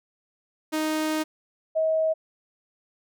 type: tone pair in turn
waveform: sawtooth / sine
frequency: 311.1 / 637.1 Hz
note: D#4 / D#5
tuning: 0 / +41 cents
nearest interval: octave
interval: 1241 cents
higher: second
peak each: -20 dBFS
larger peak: neither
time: 0.72-1.24 / 1.75-2.14 s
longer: first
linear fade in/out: 20 ms
effects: none